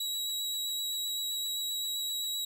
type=tone with vibrato; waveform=sawtooth; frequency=3876 Hz; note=B7; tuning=33 cents flat; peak=-29 dBFS; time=0-2.45 s; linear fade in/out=5 ms; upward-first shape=sine; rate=7.7 Hz; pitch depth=14 cents each way; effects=none